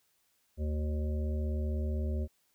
harmonic tone with a mistuned harmonic, 75.8 Hz, D#2, 45 cents flat, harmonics 1 / 3 / 5 / 7 / 8, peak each -30 / -40 / -44 / -47 / -48 dBFS, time 0.57-2.28 s, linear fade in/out 50 ms, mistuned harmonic 5, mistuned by -17 cents, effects white hiss -73 dBFS RMS until 2.54 s

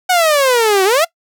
sawtooth exponential two-way sweep, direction down then up, 749 to 370 to 705 Hz, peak -6 dBFS, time 0.09-1.05 s, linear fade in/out 10 ms, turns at 0.84 s, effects noise-tail reverb RT60 0.1 s tail -22 dB re dry

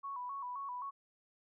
sine tone with vibrato, 1046.5 Hz, C6, in tune, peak -39 dBFS, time 0.03-0.91 s, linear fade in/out 20 ms, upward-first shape square, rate 3.8 Hz, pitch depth 100 cents each way, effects none

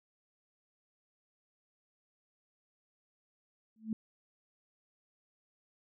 sine tone with exponential growth, 220 Hz, A3, in tune, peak -28 dBFS, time 3.76-3.93 s, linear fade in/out 2 ms, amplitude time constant 35 ms, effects none

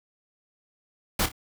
pink noise with echo, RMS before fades -24 dBFS, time 1.19-1.26 s, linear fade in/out 5 ms, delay 29 ms, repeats 2, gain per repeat -10 dB, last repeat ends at 1.318 s, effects none

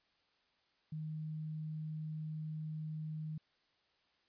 sine tone, 155.56 Hz, D#3, in tune, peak -39 dBFS, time 0.92-3.38 s, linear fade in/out 5 ms, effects white hiss -75 dBFS RMS until 4.28 s + resampled to 11025 Hz

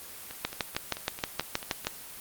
two click trains, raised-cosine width 0.2 ms, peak -9 / -21 dBFS, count 10 / 8, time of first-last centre 0.45-1.87 / 0.31-1.848 s, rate 6.34 / 4.55 Hz, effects white hiss -44 dBFS RMS until 2.2 s + Opus 24 kbps

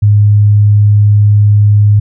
sine tone, 103.83 Hz, G#2, in tune, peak -3 dBFS, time 0.02-2 s, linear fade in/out 10 ms, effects none

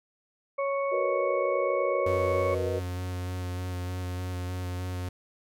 harmonic tone, 554.4 Hz, C#5, in tune, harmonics 1 / 2 / 4, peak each -27 / -32 / -38 dBFS, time 0.58-2.55 s, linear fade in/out 10 ms
sine chord, B major seventh, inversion second, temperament equal, 370 / 466.2 / 493.9 / 622.3 Hz, F#4 / A#4 / B4 / D#5, 0 / 0 / 0 / 0 cents, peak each -33 / -34 / -32 / -35 dBFS, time 0.91-2.8 s, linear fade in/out 20 ms
45% pulse tone with vibrato, 90.6 Hz, F#2, 36 cents flat, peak -31 dBFS, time 2.06-5.09 s, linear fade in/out 5 ms, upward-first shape square, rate 3.3 Hz, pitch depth 12 cents each way
effects none

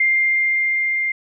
sine tone with level ramp, 2105 Hz, C7, 10 cents sharp, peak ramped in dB -13 to -18 dBFS, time 0-1.12 s, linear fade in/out 5 ms, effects none

